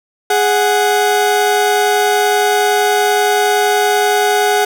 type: tone pair together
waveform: 30% pulse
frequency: 415.3 / 740 Hz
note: G#4 / F#5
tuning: 0 / 0 cents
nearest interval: minor seventh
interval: 1000 cents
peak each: -11 dBFS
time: 0.3-4.65 s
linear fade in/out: 5 ms
effects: none